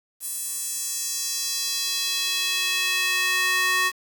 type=tone with high-pass filter sweep; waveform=square; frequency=370 Hz; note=F#4; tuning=in tune; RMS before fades=-25 dBFS; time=0.2-3.92 s; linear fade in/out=50 ms; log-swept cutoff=10000 to 1500 Hz; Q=1.7; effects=7-bit